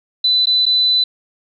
sine tone with dropouts, 4000 Hz, B7, 21 cents sharp, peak -11 dBFS, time 0.24-1.04 s, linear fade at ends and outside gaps 5 ms, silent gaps 0.457-0.469 / 0.656-0.663 s, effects none

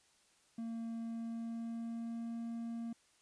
triangle tone with pitch glide, 228.7 to 231.4 Hz, A#3 to A#3, -33 to -13 cents, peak -37 dBFS, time 0.58-2.93 s, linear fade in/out 5 ms, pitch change +20 cents, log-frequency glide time 0.98-2.38 s, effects white hiss -70 dBFS RMS until 3.21 s + resampled to 22050 Hz

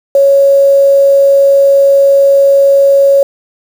sine tone with quantisation, 554.4 Hz, C#5, in tune, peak -3 dBFS, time 0.15-3.23 s, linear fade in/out 2 ms, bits 5, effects none

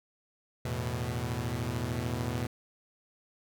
sawtooth chord, E suspended fourth, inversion none, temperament equal, 82.41 / 110 / 123.47 Hz, E2 / A2 / B2, 0 / 0 / 0 cents, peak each -34 / -32 / -30 dBFS, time 0.65-2.47 s, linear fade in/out 5 ms, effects none

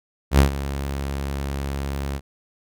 sawtooth tone with ADSR envelope, 69.3 Hz, C#2, in tune, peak -6 dBFS, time 0.31-2.21 s, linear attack 78 ms, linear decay 110 ms, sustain -15 dB, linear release 53 ms, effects none

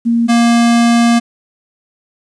sine / square tone pair in turn, 233.1 / 234.7 Hz, A#3 / A#3, 0 / +12 cents, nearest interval unison, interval 12 cents, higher second, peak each -9 / -8 dBFS, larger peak second, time 0.05-0.28 / 0.28-1.2 s, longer second, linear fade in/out 20 ms, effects resampled to 22050 Hz + 8-bit

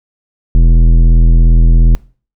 sine tone with tanh clipping, 41.38 Hz, E1, 7 cents sharp, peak -5 dBFS, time 0.55-1.95 s, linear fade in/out 0 ms, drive 13 dB, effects noise-tail reverb RT60 0.4 s tail -23 dB re dry

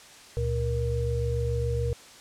sine tone cluster, 70.4 / 117.4 / 471.8 Hz, C#2 / A#2 / A#4, +27 / +13 / +21 cents, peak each -29 / -28 / -30 dBFS, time 0.37-1.93 s, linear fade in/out 0 ms, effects white hiss -49 dBFS RMS until 2.2 s + low-pass 8000 Hz 12 dB/octave

